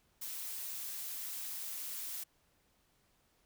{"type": "noise", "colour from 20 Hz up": "blue", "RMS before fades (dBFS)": -42, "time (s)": [0.21, 2.24], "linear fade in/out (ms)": 10, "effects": ["pink hiss -73 dBFS RMS until 3.45 s"]}